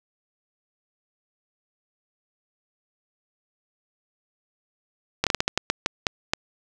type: slowing click train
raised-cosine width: 0.2 ms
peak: -3 dBFS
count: 11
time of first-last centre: 5.24-6.335 s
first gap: 27 ms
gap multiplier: 1.29
effects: none